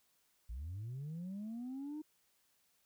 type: linear sweep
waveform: sine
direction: up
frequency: 51.91 to 311.1 Hz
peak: -39 dBFS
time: 0.49-2.02 s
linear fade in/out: 10 ms
effects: tanh soft clip ceiling -39 dBFS + white hiss -75 dBFS RMS until 2.85 s